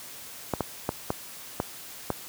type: clicks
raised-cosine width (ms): 1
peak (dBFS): -11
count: 6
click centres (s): 0.537 / 0.607 / 0.891 / 1.104 / 1.601 / 2.103
effects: white hiss -43 dBFS RMS until 2.28 s + high-pass 60 Hz 12 dB/octave